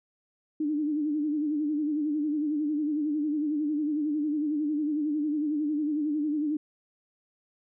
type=tone with vibrato; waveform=sine; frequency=300 Hz; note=D4; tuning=37 cents sharp; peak=-25 dBFS; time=0.6-6.57 s; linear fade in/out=5 ms; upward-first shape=sine; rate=11 Hz; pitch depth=70 cents each way; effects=none